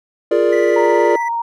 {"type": "chord", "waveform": "triangle", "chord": "Bb dominant seventh", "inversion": "second", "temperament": "equal", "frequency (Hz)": [349.2, 415.3, 466.2, 587.3], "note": ["F4", "Ab4", "Bb4", "D5"], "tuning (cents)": [0, 0, 0, 0], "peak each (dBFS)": -15, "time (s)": [0.31, 1.16], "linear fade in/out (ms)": 5}
{"type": "tone with tremolo", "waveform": "triangle", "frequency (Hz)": 1975.5, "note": "B6", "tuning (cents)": 0, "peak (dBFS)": -21, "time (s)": [0.52, 1.29], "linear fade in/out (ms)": 10, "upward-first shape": "sine", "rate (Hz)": 19, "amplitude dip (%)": 45}
{"type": "tone with vibrato", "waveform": "sine", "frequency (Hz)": 932.3, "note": "A#5", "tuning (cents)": 0, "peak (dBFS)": -17, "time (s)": [0.76, 1.42], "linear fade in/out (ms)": 5, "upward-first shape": "sine", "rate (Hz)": 16, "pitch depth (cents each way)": 13}
{"effects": []}